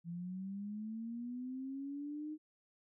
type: linear sweep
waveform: sine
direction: up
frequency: 166.9 to 310 Hz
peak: -40 dBFS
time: 0.04-2.38 s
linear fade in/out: 50 ms
effects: none